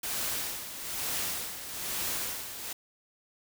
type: noise with tremolo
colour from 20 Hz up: white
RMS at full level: -32 dBFS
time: 0.03-2.73 s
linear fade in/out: 5 ms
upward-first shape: sine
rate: 1.1 Hz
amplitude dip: 65%
effects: none